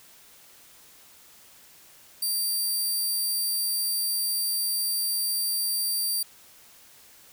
10% pulse tone, 4702 Hz, D8, 1 cent sharp, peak -18 dBFS, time 2.22-6.23 s, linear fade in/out 5 ms, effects white hiss -53 dBFS RMS until 7.32 s

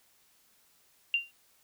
sine tone with exponential decay, 2776 Hz, F7, 11 cents flat, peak -21 dBFS, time 1.14-1.31 s, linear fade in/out 1 ms, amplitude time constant 36 ms, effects white hiss -66 dBFS RMS until 1.63 s

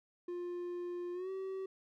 triangle tone with pitch glide, 352.4 to 382.1 Hz, F4 to G4, +16 to -44 cents, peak -36 dBFS, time 0.28-1.66 s, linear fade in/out 5 ms, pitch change +140 cents, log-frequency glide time 1.13-1.3 s, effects none

